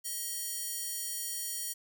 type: tone with high-pass filter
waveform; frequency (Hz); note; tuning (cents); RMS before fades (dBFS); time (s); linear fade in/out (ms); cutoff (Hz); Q
square; 634; D#5; +32; -37; 0.04-1.74; 20; 7700; 0.85
effects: none